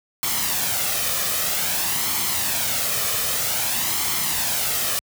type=noise with flanger; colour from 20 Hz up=white; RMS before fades=-23 dBFS; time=0.23-4.99 s; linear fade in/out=0 ms; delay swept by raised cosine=0.93 to 1.67 ms; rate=0.52 Hz; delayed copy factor=+0.5; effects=high-pass 60 Hz 12 dB/octave